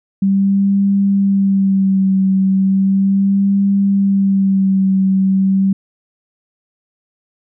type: tone with vibrato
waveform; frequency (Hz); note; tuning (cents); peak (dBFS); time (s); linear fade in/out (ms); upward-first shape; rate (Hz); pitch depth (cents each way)
sine; 194.7; G3; -12; -10; 0.22-5.73; 5; sine; 0.36; 31
effects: none